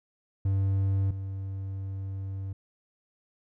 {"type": "tone pair in turn", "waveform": "triangle", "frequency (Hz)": [97.2, 96.78], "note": ["G2", "G2"], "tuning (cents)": [-14, -22], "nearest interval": "unison", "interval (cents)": 8, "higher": "first", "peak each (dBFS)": [-21, -30], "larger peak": "first", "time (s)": [[0.45, 1.11], [1.11, 2.53]], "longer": "second", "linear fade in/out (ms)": 5, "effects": []}